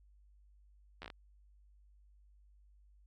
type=slowing click train; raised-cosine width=0.3 ms; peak=-30 dBFS; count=6; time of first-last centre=1.02-1.102 s; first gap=11 ms; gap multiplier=1.2; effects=added 50 Hz sine -61 dBFS peak until 3.06 s